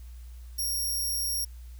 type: tone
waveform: 10% pulse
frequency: 5588 Hz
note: F8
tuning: in tune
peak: -22 dBFS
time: 0.58-1.45 s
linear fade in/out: 10 ms
effects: added 60 Hz sine -41 dBFS peak until 1.79 s + white hiss -61 dBFS RMS until 1.79 s